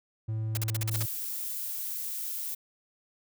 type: tone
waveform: triangle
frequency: 110 Hz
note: A2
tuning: in tune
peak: -27 dBFS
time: 0.28-1.06 s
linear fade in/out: 10 ms
type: noise bursts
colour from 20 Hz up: white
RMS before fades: -33 dBFS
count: 8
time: 0.55-1.027 s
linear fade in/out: 2 ms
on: 22 ms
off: 43 ms
type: noise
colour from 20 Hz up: violet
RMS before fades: -35 dBFS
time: 0.91-2.55 s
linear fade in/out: 10 ms
effects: none

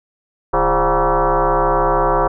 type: tone with frequency modulation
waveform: sine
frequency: 220 Hz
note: A3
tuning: in tune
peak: -12 dBFS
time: 0.53-2.28 s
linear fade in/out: 10 ms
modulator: 187 Hz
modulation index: 5.6
effects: none

